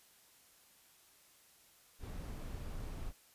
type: noise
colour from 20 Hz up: brown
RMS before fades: -43 dBFS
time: 1.99-3.13 s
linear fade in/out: 50 ms
effects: white hiss -65 dBFS RMS until 3.34 s + resampled to 32000 Hz